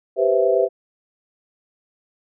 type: chord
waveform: sine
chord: C major seventh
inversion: second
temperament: equal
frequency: 392 / 493.9 / 523.3 / 659.3 Hz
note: G4 / B4 / C5 / E5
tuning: 0 / 0 / 0 / 0 cents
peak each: -20 dBFS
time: 0.16-0.69 s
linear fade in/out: 50 ms
effects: none